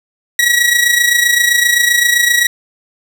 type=tone with amplitude modulation; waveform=sawtooth; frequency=1919 Hz; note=A#6; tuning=50 cents sharp; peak=-3 dBFS; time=0.39-2.47 s; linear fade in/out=2 ms; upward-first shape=sine; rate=27.7 Hz; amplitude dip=60%; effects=none